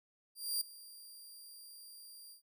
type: tone with ADSR envelope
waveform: 15% pulse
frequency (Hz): 4763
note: D8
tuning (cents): +24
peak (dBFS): -25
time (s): 0.35-2.42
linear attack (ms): 260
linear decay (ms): 7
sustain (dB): -20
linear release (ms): 110
effects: none